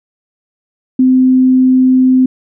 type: tone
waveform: sine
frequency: 257.6 Hz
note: C4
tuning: 27 cents flat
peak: -5 dBFS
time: 0.99-2.26 s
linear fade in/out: 5 ms
effects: none